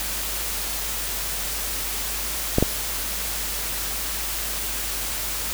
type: clicks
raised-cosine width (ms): 2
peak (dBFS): -3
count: 2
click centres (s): 2.584 / 2.626
effects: added 50 Hz sine -35 dBFS peak until 5.53 s + white hiss -28 dBFS RMS until 5.53 s